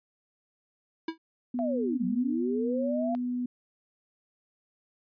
square tone with exponential decay, 325.2 Hz, E4, 23 cents flat, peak -27 dBFS, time 1.08-1.18 s, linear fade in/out 5 ms, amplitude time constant 20 ms
sine tone, 246.9 Hz, B3, in tune, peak -28 dBFS, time 1.54-3.46 s, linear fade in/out 5 ms
sine linear two-way sweep, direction down then up, 698.5 to 176.2 to 698.5 Hz, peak -29 dBFS, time 1.59-3.15 s, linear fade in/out 0 ms, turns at 2.05 s
effects resampled to 11025 Hz

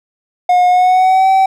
triangle tone with pitch glide, 720 to 767.2 Hz, F#5 to G5, -47 to -37 cents, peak -5 dBFS, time 0.49-1.46 s, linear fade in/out 5 ms, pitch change +110 cents, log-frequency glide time 0.68-1.29 s, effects none

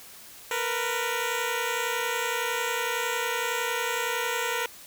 10% pulse tone pair together, 461.2 / 492.1 Hz, A#4 / B4, -19 / -6 cents, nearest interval minor second, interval 113 cents, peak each -21 dBFS, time 0.51-4.66 s, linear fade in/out 2 ms, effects white hiss -47 dBFS RMS until 4.86 s

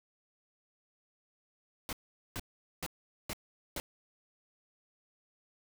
pink noise bursts, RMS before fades -38 dBFS, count 5, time 1.89-3.8 s, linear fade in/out 0 ms, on 38 ms, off 430 ms, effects none

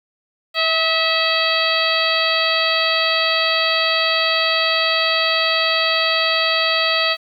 harmonic tone with a mistuned harmonic, 650 Hz, E5, 24 cents flat, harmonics 1 / 2 / 3 / 4 / 5 / 6 / 7, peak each -23 / -23 / -23 / -23 / -23 / -23 / -23 dBFS, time 0.54-7.17 s, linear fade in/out 50 ms, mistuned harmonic 2, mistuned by -26 cents, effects 8-bit

